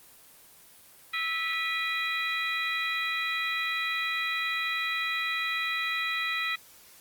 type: harmonic tone with a mistuned harmonic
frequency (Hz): 654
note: E5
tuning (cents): -14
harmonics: 2 / 3 / 4 / 5 / 6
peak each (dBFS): -35 / -31 / -33 / -39 / -36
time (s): 1.13-6.56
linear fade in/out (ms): 10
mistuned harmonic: 4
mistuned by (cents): -110
effects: white hiss -54 dBFS RMS until 7 s + Opus 24 kbps